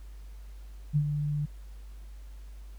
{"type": "tone with ADSR envelope", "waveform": "sine", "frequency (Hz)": 147.5, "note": "D3", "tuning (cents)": 8, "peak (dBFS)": -20, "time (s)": [0.93, 1.46], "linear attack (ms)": 32, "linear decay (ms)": 73, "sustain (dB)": -7, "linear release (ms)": 12, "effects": ["added 50 Hz sine -42 dBFS peak until 2.78 s", "pink hiss -62 dBFS RMS until 2.78 s"]}